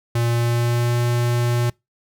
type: tone with pitch glide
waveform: square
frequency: 118 to 120.13 Hz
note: A#2 to B2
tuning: +22 to -47 cents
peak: -18 dBFS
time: 0.15-1.7 s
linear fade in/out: 5 ms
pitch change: +31 cents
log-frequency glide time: 0.29-0.96 s
effects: noise-tail reverb RT60 0.2 s tail -25 dB re dry